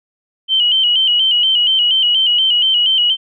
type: tone with vibrato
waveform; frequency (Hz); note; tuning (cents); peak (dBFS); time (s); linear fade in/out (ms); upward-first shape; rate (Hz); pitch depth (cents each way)
sine; 3009; F#7; +28; -10; 0.48-3.17; 50; square; 4.2; 56
effects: none